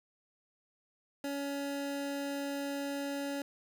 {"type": "tone", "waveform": "25% pulse", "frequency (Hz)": 281.2, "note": "C#4", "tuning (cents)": 25, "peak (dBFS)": -31, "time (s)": [1.24, 3.42], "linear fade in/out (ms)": 2, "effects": []}